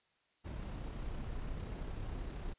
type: noise with amplitude modulation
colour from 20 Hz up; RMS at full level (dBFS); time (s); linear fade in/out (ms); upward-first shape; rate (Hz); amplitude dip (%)
brown; -40; 0.44-2.54; 20; sine; 32.8; 30
effects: white hiss -75 dBFS RMS until 2.58 s + resampled to 8000 Hz